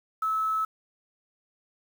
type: tone with quantisation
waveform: sine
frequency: 1300 Hz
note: E6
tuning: 24 cents flat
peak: -24 dBFS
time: 0.22-0.65 s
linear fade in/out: 5 ms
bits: 8
effects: none